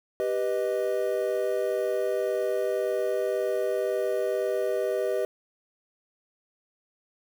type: chord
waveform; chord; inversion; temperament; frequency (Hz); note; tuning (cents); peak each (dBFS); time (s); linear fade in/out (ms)
triangle; G augmented; none; equal; 392 / 493.9 / 622.3; G4 / B4 / D#5; 0 / 0 / 0; -27; 0.2-5.25; 0
effects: 8-bit